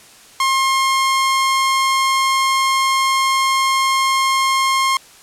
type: tone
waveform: sawtooth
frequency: 1068 Hz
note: C6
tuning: 35 cents sharp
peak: -10 dBFS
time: 0.4-4.97 s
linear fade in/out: 2 ms
effects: white hiss -44 dBFS RMS until 5.22 s + low-pass 10000 Hz 12 dB/octave